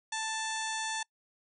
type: harmonic tone with a mistuned harmonic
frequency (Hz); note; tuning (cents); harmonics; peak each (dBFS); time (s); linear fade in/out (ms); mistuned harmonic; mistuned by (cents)
882; A5; +4; 1 / 2 / 3 / 4 / 5 / 6 / 7 / 8 / 9 / 10; -37 / -38 / -44 / -41 / -45 / -48 / -43 / -45 / -50 / -46; 0.12-1.03; 5; 6; +89
effects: noise-tail reverb RT60 0.1 s tail -25 dB re dry